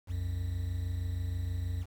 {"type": "tone pair together", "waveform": "triangle", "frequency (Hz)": [63.5, 89.8], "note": ["B1", "F2"], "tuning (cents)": [49, 49], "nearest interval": "tritone", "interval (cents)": 600, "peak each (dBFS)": [-36, -30], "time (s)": [0.07, 1.86], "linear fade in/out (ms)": 50, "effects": ["9-bit"]}